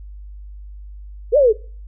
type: linear two-way sweep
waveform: sine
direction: up then down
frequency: 408.3 to 610 to 408.3 Hz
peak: -9 dBFS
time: 1.32-1.53 s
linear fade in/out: 20 ms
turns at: 1.37 s
effects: noise-tail reverb RT60 0.4 s tail -21 dB re dry + added 50 Hz sine -33 dBFS peak until 1.87 s